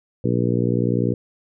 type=harmonic tone; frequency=60.1 Hz; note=B1; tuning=46 cents flat; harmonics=2 / 3 / 4 / 5 / 6 / 7 / 8; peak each=-22 / -24 / -25 / -26 / -27 / -27 / -28 dBFS; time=0.24-1.14 s; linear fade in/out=5 ms; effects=none